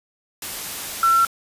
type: tone in noise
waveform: sine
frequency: 1351 Hz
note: E6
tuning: 42 cents sharp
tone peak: -13 dBFS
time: 1.03-1.25 s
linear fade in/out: 2 ms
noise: white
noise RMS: -30 dBFS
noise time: 0.42-1.27 s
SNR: +14 dB
effects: resampled to 32000 Hz